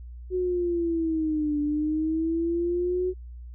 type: linear two-way sweep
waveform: sine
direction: down then up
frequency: 370 to 292.4 to 370 Hz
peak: -23 dBFS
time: 0.3-3.14 s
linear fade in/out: 50 ms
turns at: 1.6 s
effects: added 60 Hz sine -38 dBFS peak until 3.54 s